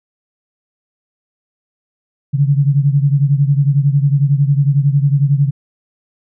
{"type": "beating tone pair", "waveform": "sine", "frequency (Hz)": [138.59, 149.59], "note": ["C#3", "D3"], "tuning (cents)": [0, 32], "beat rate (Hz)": 11, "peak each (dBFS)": [-11, -15], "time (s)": [2.33, 5.51], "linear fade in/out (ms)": 20, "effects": []}